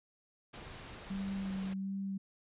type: noise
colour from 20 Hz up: pink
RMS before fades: -48 dBFS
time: 0.53-1.74 s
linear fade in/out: 10 ms
type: tone with vibrato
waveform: sine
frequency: 193.4 Hz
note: G3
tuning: 23 cents flat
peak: -35 dBFS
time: 1.1-2.18 s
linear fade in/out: 10 ms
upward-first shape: sine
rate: 1.4 Hz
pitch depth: 20 cents each way
effects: resampled to 8000 Hz